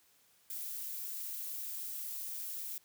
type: noise with amplitude modulation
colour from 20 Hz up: violet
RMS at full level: -39 dBFS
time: 0.5-2.78 s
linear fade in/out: 2 ms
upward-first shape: sine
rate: 238 Hz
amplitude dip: 50%
effects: white hiss -68 dBFS RMS until 2.84 s + high-pass 60 Hz 12 dB/octave